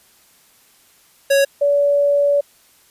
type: tone pair in turn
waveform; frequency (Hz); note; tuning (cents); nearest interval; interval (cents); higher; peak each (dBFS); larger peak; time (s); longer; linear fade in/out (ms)
square / sine; 554.4 / 572; C#5 / D5; 0 / -46; minor second; 54; second; -12; neither; 1.3-1.45 / 1.61-2.41; second; 10
effects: white hiss -53 dBFS RMS until 2.9 s + resampled to 32000 Hz